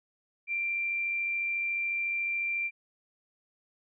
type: tone with amplitude modulation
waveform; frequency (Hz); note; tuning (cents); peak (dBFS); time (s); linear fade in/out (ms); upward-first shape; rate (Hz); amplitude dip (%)
sine; 2365; D7; +12; -27; 0.47-2.71; 50; sine; 94; 25
effects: none

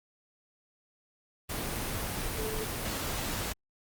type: tone in noise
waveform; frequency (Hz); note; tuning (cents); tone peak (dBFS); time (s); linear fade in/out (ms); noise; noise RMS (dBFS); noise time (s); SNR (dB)
sine; 435.7; A4; -17; -35; 2.38-2.65; 10; pink; -34; 1.49-3.53; -4
effects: Opus 24 kbps

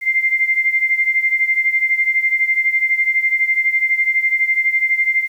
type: beating tone pair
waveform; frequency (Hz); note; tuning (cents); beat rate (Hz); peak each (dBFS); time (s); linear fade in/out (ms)
sine; 2093 / 2105; C7 / C7; 0 / +10; 12; -15 / -19; 0.01-5.28; 50
effects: 8-bit

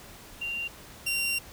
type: tone pair in turn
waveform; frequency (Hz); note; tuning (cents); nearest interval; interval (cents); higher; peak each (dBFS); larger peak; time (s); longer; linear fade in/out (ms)
sine / sawtooth; 2773 / 2762; F7 / F7; -13 / -20; unison; 7; first; -30 / -23; second; 0.41-0.68 / 1.06-1.39; second; 10
effects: pink hiss -48 dBFS RMS until 1.52 s

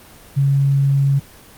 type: tone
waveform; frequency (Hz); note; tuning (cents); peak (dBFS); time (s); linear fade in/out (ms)
sine; 138.59; C#3; 0; -12; 0.36-1.2; 20
effects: pink hiss -43 dBFS RMS until 1.57 s + Opus 24 kbps

